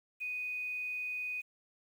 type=tone with quantisation; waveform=sine; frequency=2489 Hz; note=D#7; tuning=in tune; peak=-35 dBFS; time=0.2-1.42 s; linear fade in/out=20 ms; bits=10; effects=none